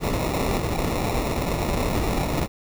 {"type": "noise with sample-and-hold", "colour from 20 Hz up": "pink", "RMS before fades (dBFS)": -24, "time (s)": [0, 2.48], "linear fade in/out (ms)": 50, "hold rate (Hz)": 1575, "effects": []}